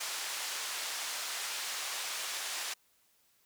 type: band-pass noise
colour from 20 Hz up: white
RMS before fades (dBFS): -38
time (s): 0-2.74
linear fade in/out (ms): 10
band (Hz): 730 to 7200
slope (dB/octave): 12
effects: white hiss -70 dBFS RMS until 3.45 s